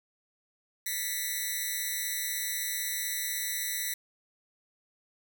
5% pulse tone with amplitude modulation, 1973 Hz, B6, 2 cents flat, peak -16 dBFS, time 0.86-3.94 s, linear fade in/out 5 ms, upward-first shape sine, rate 216 Hz, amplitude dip 95%, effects none

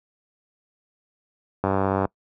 click train, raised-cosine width 1 ms, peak -8 dBFS, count 41, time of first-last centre 1.64-2.053 s, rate 96.8 Hz, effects noise-tail reverb RT60 0.1 s tail -24 dB re dry + high-pass 60 Hz 12 dB/octave

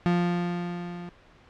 35% pulse tone with level ramp, 175 Hz, F3, 4 cents sharp, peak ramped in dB -18 to -35 dBFS, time 0.06-1.09 s, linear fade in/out 0 ms, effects pink hiss -55 dBFS RMS until 1.49 s + low-pass 3000 Hz 12 dB/octave

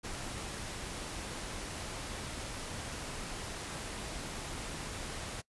pink noise, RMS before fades -41 dBFS, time 0.03-5.42 s, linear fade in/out 20 ms, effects noise-tail reverb RT60 0.1 s tail -22 dB re dry + resampled to 24000 Hz

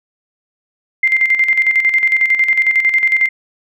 sine tone with tremolo, 2093 Hz, C7, in tune, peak -8 dBFS, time 1.03-3.29 s, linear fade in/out 5 ms, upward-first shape square, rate 11 Hz, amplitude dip 60%, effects none

